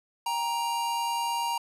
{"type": "tone pair together", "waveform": "square", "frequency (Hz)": [788, 937.1], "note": ["G5", "A#5"], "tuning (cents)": [9, 9], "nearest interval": "minor third", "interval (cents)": 300, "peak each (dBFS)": [-37, -28], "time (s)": [0.26, 1.58], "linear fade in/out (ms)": 5, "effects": ["resampled to 32000 Hz"]}